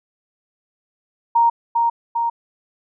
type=tone with echo; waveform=sine; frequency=932.3 Hz; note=A#5; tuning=in tune; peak=-11 dBFS; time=1.35-1.5 s; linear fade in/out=10 ms; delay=400 ms; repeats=2; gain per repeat=-3 dB; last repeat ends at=2.3 s; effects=none